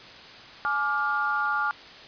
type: chord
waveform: sine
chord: D diminished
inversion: second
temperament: just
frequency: 845.8 / 1174.7 / 1409.6 Hz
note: Ab5 / D6 / F6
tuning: +31 / 0 / +16 cents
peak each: -30 / -28 / -26 dBFS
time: 0.65-1.71 s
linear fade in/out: 0 ms
effects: white hiss -45 dBFS RMS until 2.07 s + resampled to 11025 Hz